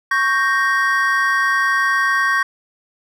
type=chord; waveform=triangle; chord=G diminished; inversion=second; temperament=equal; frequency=1108.7 / 1568 / 1864.7 Hz; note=Db6 / G6 / Bb6; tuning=0 / 0 / 0 cents; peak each=-17 dBFS; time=0.11-2.43 s; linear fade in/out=5 ms; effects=none